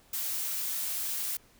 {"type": "noise", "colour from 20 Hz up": "blue", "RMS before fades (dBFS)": -33, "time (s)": [0.13, 1.37], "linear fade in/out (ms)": 5, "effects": ["pink hiss -61 dBFS RMS until 1.59 s"]}